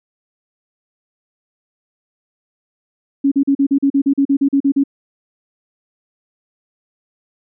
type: tone bursts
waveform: sine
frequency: 277.2 Hz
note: C#4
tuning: in tune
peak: -10 dBFS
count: 14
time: 3.24-4.838 s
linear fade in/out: 10 ms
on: 77 ms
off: 40 ms
effects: none